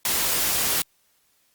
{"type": "noise", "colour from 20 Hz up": "white", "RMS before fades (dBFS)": -23, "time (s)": [0.05, 0.82], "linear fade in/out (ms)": 2, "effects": ["white hiss -65 dBFS RMS until 1.54 s", "Opus 48 kbps"]}